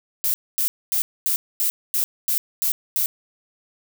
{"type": "noise bursts", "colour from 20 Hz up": "violet", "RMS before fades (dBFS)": -21, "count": 9, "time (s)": [0.24, 3.06], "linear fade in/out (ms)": 0, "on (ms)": 100, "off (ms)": 240, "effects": []}